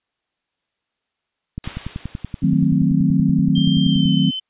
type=click train; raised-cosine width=5 ms; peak=-14 dBFS; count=27; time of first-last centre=1.58-4.056 s; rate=10.5 Hz
type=noise with exponential decay; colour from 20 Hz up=white; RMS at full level=-30 dBFS; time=1.64-3.16 s; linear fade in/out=1 ms; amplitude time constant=330 ms
type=chord; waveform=sine; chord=D# diminished seventh; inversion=none; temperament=equal with one note detuned; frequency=155.56 / 184.04 / 220 / 261.6 Hz; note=D#3 / F#3 / A3 / C4; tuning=0 / -9 / 0 / 0 cents; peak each=-18 / -18 / -21 / -19 dBFS; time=2.42-4.31 s; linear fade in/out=10 ms
type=tone with pitch glide; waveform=sine; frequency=3170 to 3062 Hz; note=G7 to G7; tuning=+19 to -41 cents; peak=-23 dBFS; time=3.55-4.4 s; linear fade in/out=10 ms; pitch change=-60 cents; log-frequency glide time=3.87-4.1 s
effects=white hiss -75 dBFS RMS until 4.49 s + resampled to 8000 Hz